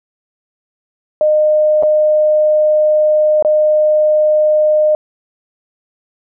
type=tone with dropouts; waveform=sine; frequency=611 Hz; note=D#5; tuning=32 cents flat; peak=-8 dBFS; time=1.21-4.95 s; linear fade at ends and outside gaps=1 ms; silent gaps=1.826-1.833 / 3.425-3.448 s; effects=none